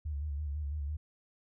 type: tone with vibrato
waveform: sine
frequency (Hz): 73.42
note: D2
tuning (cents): 0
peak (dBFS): -33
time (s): 0.05-0.97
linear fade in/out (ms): 10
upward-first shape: square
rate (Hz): 6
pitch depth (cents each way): 60
effects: none